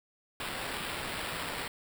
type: noise with sample-and-hold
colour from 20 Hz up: blue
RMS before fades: -37 dBFS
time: 0.4-1.68 s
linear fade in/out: 2 ms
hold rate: 6300 Hz
effects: none